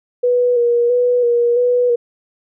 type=tone with vibrato; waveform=sine; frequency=483.5 Hz; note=B4; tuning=37 cents flat; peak=-11 dBFS; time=0.23-1.96 s; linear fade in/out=10 ms; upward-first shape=square; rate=1.5 Hz; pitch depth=27 cents each way; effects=none